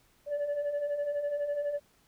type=beating tone pair; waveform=sine; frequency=570 / 582 Hz; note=C#5 / D5; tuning=+48 / -16 cents; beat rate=12 Hz; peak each=-35 / -28 dBFS; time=0.26-1.8 s; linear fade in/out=50 ms; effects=tanh soft clip ceiling -27 dBFS + pink hiss -66 dBFS RMS until 2.07 s

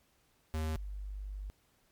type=tone pair in turn; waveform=square / sine; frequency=78.7 / 49.58 Hz; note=D#2 / G1; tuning=+20 / +20 cents; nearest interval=minor sixth; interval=800 cents; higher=first; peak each=-33 / -38 dBFS; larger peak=first; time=0.54-0.76 / 0.76-1.5 s; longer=second; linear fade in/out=0 ms; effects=pink hiss -71 dBFS RMS until 1.91 s + MP3 96 kbps

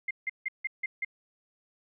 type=tone bursts; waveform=sine; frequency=2100 Hz; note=C7; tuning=6 cents sharp; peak=-28 dBFS; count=6; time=0.08-1.048 s; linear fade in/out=5 ms; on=28 ms; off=160 ms; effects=none

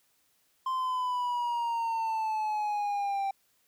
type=exponential sweep; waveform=triangle; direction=down; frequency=1046.5 to 781 Hz; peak=-26 dBFS; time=0.66-3.31 s; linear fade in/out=5 ms; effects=white hiss -70 dBFS RMS until 3.67 s

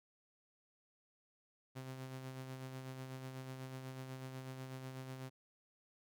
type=tone with tremolo; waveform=sawtooth; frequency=130.81 Hz; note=C3; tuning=in tune; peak=-40 dBFS; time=1.75-5.3 s; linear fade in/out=20 ms; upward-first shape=sine; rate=8.1 Hz; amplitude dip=40%; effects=none

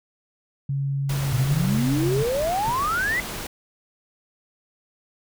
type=tone with pitch glide; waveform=sine; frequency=138.59 to 134.88 Hz; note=C#3 to C#3; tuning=0 to -47 cents; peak=-22 dBFS; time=0.69-2.23 s; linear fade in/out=5 ms; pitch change=-47 cents; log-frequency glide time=1.13-1.8 s
type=noise; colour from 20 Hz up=pink; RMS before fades=-32 dBFS; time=1.09-3.47 s; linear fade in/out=5 ms
type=exponential sweep; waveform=sine; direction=up; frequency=109 to 2051 Hz; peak=-21 dBFS; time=1.32-3.2 s; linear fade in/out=0 ms
type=tone with exponential decay; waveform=sine; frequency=137.9 Hz; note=C#3; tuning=9 cents flat; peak=-23 dBFS; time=2.68-2.78 s; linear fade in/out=0 ms; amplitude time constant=21 ms
effects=none

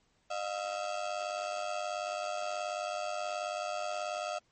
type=ring-modulated tone; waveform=35% pulse; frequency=659.3 Hz; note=E5; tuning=in tune; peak=-29 dBFS; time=0.3-4.39 s; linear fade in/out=10 ms; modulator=49.3 Hz; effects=pink hiss -72 dBFS RMS until 4.51 s + MP3 32 kbps

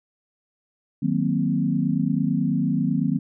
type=chord; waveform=sine; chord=C half-diminished seventh; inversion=first; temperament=equal; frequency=155.56 / 185 / 233.1 / 261.6 Hz; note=Eb3 / Gb3 / Bb3 / C4; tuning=0 / 0 / 0 / 0 cents; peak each=-25 dBFS; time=1.02-3.19 s; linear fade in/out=10 ms; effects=none

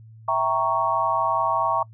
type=chord; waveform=sine; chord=E diminished seventh; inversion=none; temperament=equal; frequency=659.3 / 784 / 932.3 / 1108.7 Hz; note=E5 / G5 / Bb5 / Db6; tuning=0 / 0 / 0 / 0 cents; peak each=-26 / -28 / -24 / -23 dBFS; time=0.28-1.83 s; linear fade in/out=5 ms; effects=noise-tail reverb RT60 0.1 s tail -25 dB re dry + added 111 Hz sine -43 dBFS peak until 1.93 s

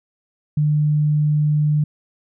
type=tone; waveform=sine; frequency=150 Hz; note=D3; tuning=37 cents sharp; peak=-14 dBFS; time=0.57-1.84 s; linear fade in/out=5 ms; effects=none

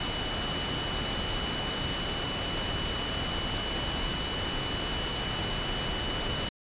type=tone in noise; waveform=sine; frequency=2960 Hz; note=F#7; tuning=in tune; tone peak=-35 dBFS; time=0-6.49 s; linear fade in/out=5 ms; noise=pink; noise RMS=-32 dBFS; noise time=0-6.49 s; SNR=-6 dB; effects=resampled to 8000 Hz

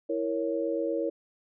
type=chord; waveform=sine; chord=A# diminished; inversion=second; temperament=equal; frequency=329.6 / 466.2 / 554.4 Hz; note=E4 / A#4 / C#5; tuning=0 / 0 / 0 cents; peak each=-31 dBFS; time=0.09-1.1 s; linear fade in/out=10 ms; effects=none

